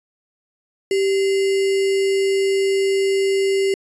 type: tone with sample-and-hold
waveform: sine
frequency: 390 Hz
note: G4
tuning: 9 cents flat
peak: -15 dBFS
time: 0.91-3.74 s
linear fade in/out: 2 ms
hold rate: 2450 Hz
effects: resampled to 22050 Hz